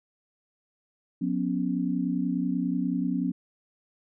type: chord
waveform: sine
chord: F# suspended fourth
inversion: none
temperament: equal with one note detuned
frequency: 180.67 / 246.9 / 277.2 Hz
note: F#3 / B3 / C#4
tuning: -41 / 0 / 0 cents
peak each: -29 dBFS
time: 1.21-3.32 s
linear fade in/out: 10 ms
effects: none